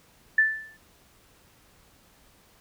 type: tone with exponential decay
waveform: sine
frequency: 1760 Hz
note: A6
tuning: in tune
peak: -14 dBFS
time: 0.38-0.77 s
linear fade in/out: 5 ms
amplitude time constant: 84 ms
effects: pink hiss -59 dBFS RMS until 2.6 s